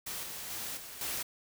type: noise with level steps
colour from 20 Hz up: white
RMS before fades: -39 / -42 / -39 / -46 / -36 dBFS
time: 0.06-1.23 s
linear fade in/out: 10 ms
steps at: 0.23 / 0.5 / 0.77 / 1.01 s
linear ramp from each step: 2 ms
effects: none